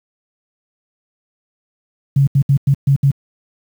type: tone bursts at uneven times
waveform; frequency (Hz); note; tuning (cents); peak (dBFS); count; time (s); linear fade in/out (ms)
sine; 138.59; C#3; 0; -8; 6; 2.16-2.27 / 2.35-2.42 / 2.49-2.57 / 2.67-2.74 / 2.87-2.96 / 3.03-3.11; 5
effects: high-pass 80 Hz 12 dB/octave + 7-bit